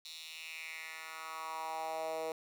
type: tone with high-pass filter sweep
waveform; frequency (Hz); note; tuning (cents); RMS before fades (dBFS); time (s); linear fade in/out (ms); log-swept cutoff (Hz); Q
10% pulse; 160.1; D#3; +50; -42; 0.05-2.32; 2; 3900 to 500; 3.5
effects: none